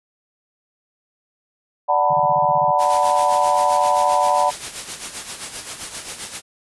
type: chord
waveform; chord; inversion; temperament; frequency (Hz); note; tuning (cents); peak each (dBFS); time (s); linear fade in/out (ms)
sine; B minor seventh; first; equal with one note detuned; 587.3 / 740 / 895.9 / 987.8; D5 / F#5 / A5 / B5; 0 / 0 / +31 / 0; -21 / -19 / -20 / -19; 1.88-4.51; 20
type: tone bursts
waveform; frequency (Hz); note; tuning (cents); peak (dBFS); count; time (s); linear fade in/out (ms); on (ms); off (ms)
sine; 150.9; D3; +47; -28; 10; 2.1-2.711; 5; 35; 29
type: noise with tremolo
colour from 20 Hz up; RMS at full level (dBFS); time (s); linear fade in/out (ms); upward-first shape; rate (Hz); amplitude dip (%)
white; -28; 2.78-6.42; 50; sine; 7.6; 60
effects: resampled to 24000 Hz